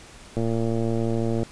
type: click train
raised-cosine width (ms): 2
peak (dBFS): -13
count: 122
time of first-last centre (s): 0.37-1.431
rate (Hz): 114
effects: pink hiss -46 dBFS RMS until 1.51 s + resampled to 22050 Hz